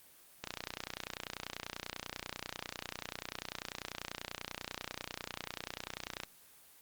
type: click train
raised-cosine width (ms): 0.2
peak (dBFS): -20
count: 176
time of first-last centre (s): 0.44-6.235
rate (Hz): 30.2
effects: white hiss -60 dBFS RMS until 6.81 s + Opus 24 kbps